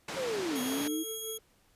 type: band-pass noise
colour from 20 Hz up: pink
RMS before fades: -39 dBFS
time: 0.08-0.88 s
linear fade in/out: 5 ms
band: 220 to 6600 Hz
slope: 12 dB/octave
type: linear two-way sweep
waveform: sine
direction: down then up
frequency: 554.4 to 246.9 to 326.5 Hz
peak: -31 dBFS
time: 0.16-1.04 s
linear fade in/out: 20 ms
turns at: 0.6 s
type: tone with tremolo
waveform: triangle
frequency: 442.4 Hz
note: A4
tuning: 9 cents sharp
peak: -35 dBFS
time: 0.51-1.39 s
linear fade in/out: 2 ms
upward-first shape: triangle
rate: 5.4 Hz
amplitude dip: 75%
type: tone with pitch glide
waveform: 5% pulse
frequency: 3286 to 3307 Hz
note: G#7 to G#7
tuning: -19 to -8 cents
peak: -30 dBFS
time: 0.55-1.38 s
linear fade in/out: 10 ms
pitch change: +11 cents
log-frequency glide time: 1.04-1.25 s
effects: pink hiss -67 dBFS RMS until 1.75 s + resampled to 32000 Hz